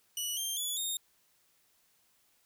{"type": "tone with pitch steps", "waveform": "15% pulse", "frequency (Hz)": [2945, 3175, 3422, 3689], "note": ["F#7", "G7", "A7", "A#7"], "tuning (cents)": [-9, 21, -49, -19], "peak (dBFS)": -26, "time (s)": [0.17, 0.97], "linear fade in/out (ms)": 2, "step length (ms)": 200, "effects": ["white hiss -70 dBFS RMS until 2.45 s"]}